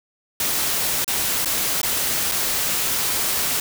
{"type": "noise with dropouts", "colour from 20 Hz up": "white", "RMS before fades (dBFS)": -22, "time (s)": [0.4, 3.6], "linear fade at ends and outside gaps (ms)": 2, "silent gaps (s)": [[1.045, 1.078], [1.448, 1.457], [1.816, 1.831], [2.315, 2.319]], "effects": []}